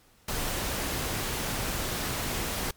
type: noise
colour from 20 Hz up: pink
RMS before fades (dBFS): -31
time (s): 0.28-2.71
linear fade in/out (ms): 5
effects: pink hiss -61 dBFS RMS until 2.76 s + MP3 96 kbps